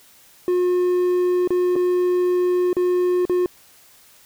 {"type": "tone with dropouts", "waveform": "triangle", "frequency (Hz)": 359.3, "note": "F4", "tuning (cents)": 49, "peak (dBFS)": -14, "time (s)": [0.48, 3.46], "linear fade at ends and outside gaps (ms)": 1, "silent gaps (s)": [[1.475, 1.505], [1.756, 1.762], [2.73, 2.767], [3.253, 3.296]], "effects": ["white hiss -51 dBFS RMS until 4.25 s"]}